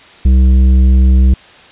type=tone with tanh clipping; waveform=triangle; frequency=64.5 Hz; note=C2; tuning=24 cents flat; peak=-6 dBFS; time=0.25-1.34 s; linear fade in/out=5 ms; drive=13 dB; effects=white hiss -39 dBFS RMS until 1.71 s + resampled to 8000 Hz